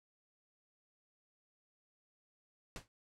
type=noise with exponential decay; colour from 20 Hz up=pink; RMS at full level=-42 dBFS; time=2.76-2.88 s; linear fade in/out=0 ms; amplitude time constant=25 ms; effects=noise-tail reverb RT60 0.1 s tail -19 dB re dry + low-pass 9000 Hz 12 dB/octave